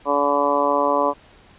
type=harmonic tone; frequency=143.4 Hz; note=D3; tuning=41 cents flat; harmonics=2 / 3 / 4 / 5 / 6 / 7 / 8; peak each=-26 / -26 / -21 / -27 / -27 / -21 / -25 dBFS; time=0.05-1.14 s; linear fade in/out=50 ms; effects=pink hiss -50 dBFS RMS until 1.58 s + resampled to 8000 Hz